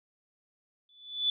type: tone with exponential growth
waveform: sine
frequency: 3474 Hz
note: A7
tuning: 23 cents flat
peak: -22 dBFS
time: 0.89-1.3 s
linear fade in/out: 2 ms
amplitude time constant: 88 ms
effects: none